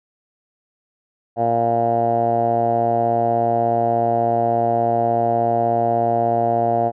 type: tone with low-pass filter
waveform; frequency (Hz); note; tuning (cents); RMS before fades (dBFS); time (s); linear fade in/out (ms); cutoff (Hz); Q
10% pulse; 116.54; A#2; 0; -18; 1.36-6.92; 50; 720; 7.2
effects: none